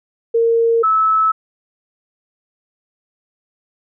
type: tone pair in turn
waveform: sine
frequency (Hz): 460.5 / 1302.5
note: A#4 / E6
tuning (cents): -21 / -21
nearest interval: octave + tritone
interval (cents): 1800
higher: second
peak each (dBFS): -11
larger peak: neither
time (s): 0.34-0.83 / 0.83-1.32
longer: neither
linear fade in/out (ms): 10
effects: none